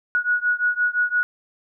sine beating tone pair, 1457 / 1462.8 Hz, F#6 / F#6, -27 / -20 cents, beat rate 5.8 Hz, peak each -21 / -22 dBFS, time 0.15-1.23 s, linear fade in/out 0 ms, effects none

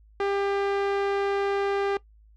sawtooth tone with low-pass filter, 398.3 Hz, G4, 28 cents sharp, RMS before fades -26 dBFS, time 0.2-1.97 s, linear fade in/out 2 ms, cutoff 2600 Hz, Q 0.62, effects noise-tail reverb RT60 0.1 s tail -19 dB re dry + added 53 Hz sine -52 dBFS peak until 2.36 s

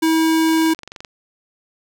square tone, 322 Hz, E4, 41 cents flat, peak -14 dBFS, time 0.02-0.74 s, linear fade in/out 10 ms
click train, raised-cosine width 0.2 ms, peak -17 dBFS, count 14, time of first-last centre 0.49-1.048 s, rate 23.3 Hz
effects none

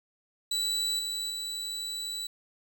35% pulse tone with level steps, 3951 Hz, B7, in tune, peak -25 / -29 / -31 dBFS, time 0.51-2.27 s, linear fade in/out 5 ms, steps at 0.99 / 1.3 s, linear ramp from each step 2 ms, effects none

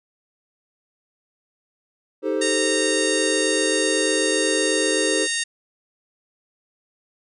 triangle chord, A half-diminished seventh, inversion second, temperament equal with one note detuned, 313.5 / 392 / 440 / 523.3 Hz, Eb4 / G4 / A4 / C5, +13 / 0 / 0 / 0 cents, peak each -24 dBFS, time 2.22-5.28 s, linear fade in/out 50 ms
harmonic tone, 925 Hz, A#5, 14 cents flat, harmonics 2 / 3 / 4 / 5 / 6 / 7 / 8 / 9 / 10, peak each -27 / -31 / -29 / -31 / -35 / -30 / -35 / -33 / -31 dBFS, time 2.41-5.44 s, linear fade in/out 10 ms
effects none

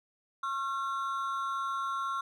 triangle ring-modulated tone, 1227 Hz, D#6, 25 cents flat, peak -26 dBFS, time 0.43-2.21 s, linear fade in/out 5 ms, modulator 139 Hz, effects none

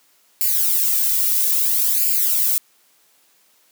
violet noise with flanger, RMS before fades -18 dBFS, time 0.41-2.58 s, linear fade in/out 0 ms, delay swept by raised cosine 0.41 to 2.11 ms, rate 0.6 Hz, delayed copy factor +0.8, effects white hiss -58 dBFS RMS until 3.71 s + high-pass 200 Hz 12 dB/octave

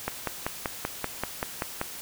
click train, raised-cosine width 0.5 ms, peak -12 dBFS, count 10, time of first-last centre 0.08-1.814 s, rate 5.19 Hz, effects white hiss -40 dBFS RMS until 2.01 s

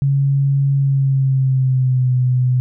sine tone with pitch glide, 138.6 to 126.36 Hz, C#3 to B2, 0 to +40 cents, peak -12 dBFS, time 0.02-2.6 s, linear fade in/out 0 ms, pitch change -160 cents, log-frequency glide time 0.76-2.14 s, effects none

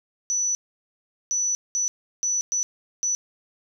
sine tone bursts at uneven times, 5950 Hz, F#8, 9 cents sharp, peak -21 dBFS, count 6, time 0.3-0.55 / 1.31-1.55 / 1.75-1.88 / 2.23-2.41 / 2.52-2.63 / 3.03-3.15 s, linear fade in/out 0 ms, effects none

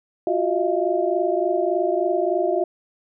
sine tone cluster, 348.4 / 371.8 / 625 / 683 Hz, F4 / F#4 / D#5 / F5, -4 / +8 / +8 / -39 cents, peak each -24 dBFS, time 0.27-2.64 s, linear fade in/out 2 ms, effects none

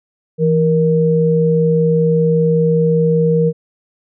sine tone pair together, 164.81 / 469.3 Hz, E3 / A#4, 0 / +12 cents, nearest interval octave + tritone, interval 1812 cents, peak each -13 dBFS, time 0.38-3.53 s, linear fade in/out 50 ms, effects none

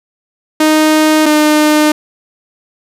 sawtooth tone pair in turn, 310 / 303.3 Hz, D#4 / D#4, -6 / -44 cents, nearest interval unison, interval 38 cents, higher first, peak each -3 dBFS, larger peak neither, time 0.6-1.26 / 1.26-1.92 s, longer neither, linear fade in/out 5 ms, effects resampled to 32000 Hz + 7-bit

